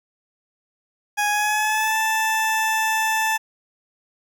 20% pulse tone with pitch glide, 830 to 879.4 Hz, G#5 to A5, -1 to -1 cents, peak -14 dBFS, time 1.17-3.38 s, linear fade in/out 20 ms, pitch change +100 cents, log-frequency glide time 1.29-1.96 s, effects 9-bit

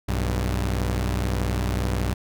sawtooth tone pair together, 61.74 / 98.4 Hz, B1 / G2, 0 / +7 cents, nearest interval minor sixth, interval 807 cents, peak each -20 / -23 dBFS, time 0.08-2.14 s, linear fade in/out 10 ms, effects none

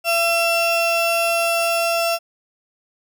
35% pulse tone pair together, 674.8 / 2699 Hz, E5 / E7, +40 / +40 cents, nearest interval 2 octaves, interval 2400 cents, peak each -17 / -20 dBFS, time 0.04-2.19 s, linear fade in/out 50 ms, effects none

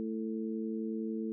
harmonic tone, 110.8 Hz, A2, 13 cents sharp, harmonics 2 / 3 / 4, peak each -35 / -39 / -41 dBFS, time 0-1.32 s, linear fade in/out 0 ms, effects none

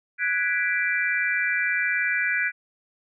sine chord, G# half-diminished seventh, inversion third, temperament equal, 1480 / 1661.2 / 1975.5 / 2349 Hz, F#6 / G#6 / B6 / D7, 0 / 0 / 0 / 0 cents, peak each -27 dBFS, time 0.18-2.52 s, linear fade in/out 50 ms, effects none

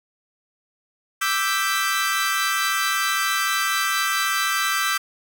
sawtooth chord, E minor seventh, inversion third, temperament equal, 1174.7 / 1318.5 / 1568 / 1975.5 Hz, D6 / E6 / G6 / B6, 0 / 0 / 0 / 0 cents, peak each -23 / -22 / -21 / -24 dBFS, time 1.21-4.98 s, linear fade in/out 10 ms, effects none

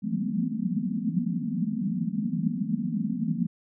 white band-pass noise, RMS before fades -28 dBFS, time 0.02-3.47 s, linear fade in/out 10 ms, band 160 to 250 Hz, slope 96 dB/octave, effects none

